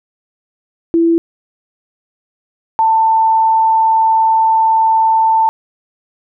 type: tone pair in turn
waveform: sine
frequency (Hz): 333.6 / 890.6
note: E4 / A5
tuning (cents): +21 / +21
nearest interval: octave + perfect fourth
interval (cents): 1700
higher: second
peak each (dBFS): -8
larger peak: neither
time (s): 0.94-1.18 / 2.79-5.49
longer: second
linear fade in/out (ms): 0
effects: none